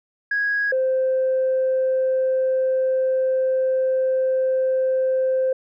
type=tone pair in turn; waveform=sine; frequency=1655 / 521.3 Hz; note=G#6 / C5; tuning=-6 / -6 cents; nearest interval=octave + minor sixth; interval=2000 cents; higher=first; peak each=-18 / -16 dBFS; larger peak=second; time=0.31-0.72 / 0.72-5.53 s; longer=second; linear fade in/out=5 ms; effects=tanh soft clip ceiling -14 dBFS